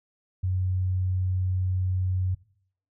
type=tone; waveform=sine; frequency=92.5 Hz; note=F#2; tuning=in tune; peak=-23 dBFS; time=0.43-2.35 s; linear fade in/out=10 ms; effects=noise-tail reverb RT60 0.6 s tail -20 dB re dry